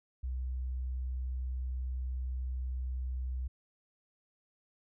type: tone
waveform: sine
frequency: 63.5 Hz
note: B1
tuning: 49 cents sharp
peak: -33 dBFS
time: 0.23-3.48 s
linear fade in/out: 10 ms
effects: none

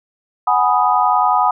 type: chord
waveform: sine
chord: G# minor seventh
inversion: third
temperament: equal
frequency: 740 / 830.6 / 987.8 / 1244.5 Hz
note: F#5 / G#5 / B5 / D#6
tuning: 0 / 0 / 0 / 0 cents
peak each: -17 dBFS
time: 0.47-1.51 s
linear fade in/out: 5 ms
effects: none

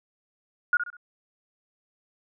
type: tone with echo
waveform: sine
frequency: 1435 Hz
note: F6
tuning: 47 cents sharp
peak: -17 dBFS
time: 0.73-0.77 s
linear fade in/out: 2 ms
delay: 66 ms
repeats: 3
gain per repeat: -9 dB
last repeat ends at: 0.968 s
effects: none

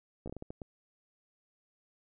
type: slowing click train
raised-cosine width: 2 ms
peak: -28 dBFS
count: 8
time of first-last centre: 0.26-0.618 s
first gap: 15 ms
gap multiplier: 1.4
effects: none

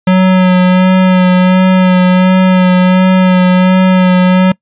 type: tone with vibrato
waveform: square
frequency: 184.3 Hz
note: F#3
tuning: 7 cents flat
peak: -5 dBFS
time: 0.07-4.52 s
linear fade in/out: 5 ms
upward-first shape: sine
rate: 1.4 Hz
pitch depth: 20 cents each way
effects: noise-tail reverb RT60 0.1 s tail -24 dB re dry + resampled to 8000 Hz

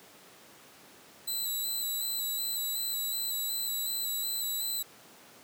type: tone with vibrato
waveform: 5% pulse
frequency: 3973 Hz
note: B7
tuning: 10 cents sharp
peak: -24 dBFS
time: 1.27-4.83 s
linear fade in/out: 10 ms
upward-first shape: square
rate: 2.7 Hz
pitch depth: 21 cents each way
effects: pink hiss -54 dBFS RMS until 5.43 s + high-pass 200 Hz 12 dB/octave

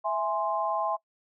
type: chord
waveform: sine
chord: E augmented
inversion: none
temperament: equal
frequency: 659.3 / 830.6 / 1046.5 Hz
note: E5 / G#5 / B#5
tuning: 0 / 0 / 0 cents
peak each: -30 dBFS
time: 0.04-0.97 s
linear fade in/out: 20 ms
effects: noise-tail reverb RT60 0.1 s tail -22 dB re dry

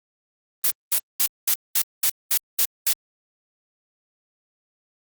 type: noise bursts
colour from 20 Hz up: blue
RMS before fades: -19 dBFS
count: 9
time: 0.64-2.932 s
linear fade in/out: 5 ms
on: 68 ms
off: 210 ms
effects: Opus 32 kbps

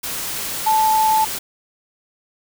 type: tone in noise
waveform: sine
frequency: 874 Hz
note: A5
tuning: 12 cents flat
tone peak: -13 dBFS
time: 0.66-1.25 s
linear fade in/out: 10 ms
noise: white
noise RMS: -26 dBFS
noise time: 0.03-1.39 s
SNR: +10 dB
effects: none

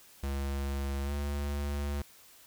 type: tone with pitch glide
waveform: square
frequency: 69.3 to 71.7 Hz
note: C#2 to D2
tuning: 0 to -41 cents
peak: -32 dBFS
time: 0.23-2.02 s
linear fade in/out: 5 ms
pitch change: +59 cents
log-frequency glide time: 1.04-1.12 s
effects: white hiss -57 dBFS RMS until 2.46 s

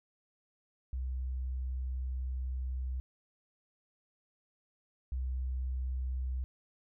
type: tone pair in turn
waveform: sine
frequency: 64 / 64 Hz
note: C2 / C2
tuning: -38 / -38 cents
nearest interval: unison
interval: 0 cents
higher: neither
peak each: -33 / -32 dBFS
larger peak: second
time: 0.93-3 / 5.12-6.44 s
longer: first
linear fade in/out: 0 ms
effects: none

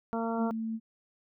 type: harmonic tone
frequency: 228.3 Hz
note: A#3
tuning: 36 cents flat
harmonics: 1 / 2 / 3 / 4 / 5 / 6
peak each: -32 / -36 / -36 / -38 / -43 / -42 dBFS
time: 0.13-0.51 s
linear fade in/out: 0 ms
type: tone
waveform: sine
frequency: 223.7 Hz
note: A3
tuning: 29 cents sharp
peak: -31 dBFS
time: 0.37-0.8 s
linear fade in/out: 50 ms
effects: none

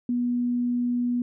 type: tone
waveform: sine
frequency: 243.4 Hz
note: B3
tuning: 25 cents flat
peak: -22 dBFS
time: 0.09-1.22 s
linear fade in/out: 2 ms
effects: none

